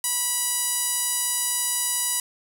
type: tone with band-pass filter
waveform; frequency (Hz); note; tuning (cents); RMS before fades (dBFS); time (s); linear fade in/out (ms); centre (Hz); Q
sawtooth; 977; B5; -19; -25; 0.04-2.2; 2; 10000; 2.4
effects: none